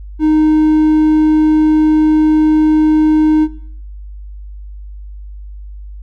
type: tone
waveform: triangle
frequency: 309.3 Hz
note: D#4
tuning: 10 cents flat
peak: -6 dBFS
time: 0.19-3.48 s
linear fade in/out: 50 ms
effects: noise-tail reverb RT60 0.8 s tail -20 dB re dry + added 50 Hz sine -27 dBFS peak until 6.02 s